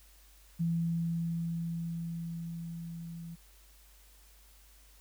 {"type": "tone with level ramp", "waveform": "sine", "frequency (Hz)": 167.4, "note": "E3", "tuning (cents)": 27, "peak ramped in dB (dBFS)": [-27, -41], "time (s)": [0.59, 3.36], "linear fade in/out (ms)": 20, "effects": ["added 50 Hz sine -58 dBFS peak until 5 s", "white hiss -62 dBFS RMS until 5 s"]}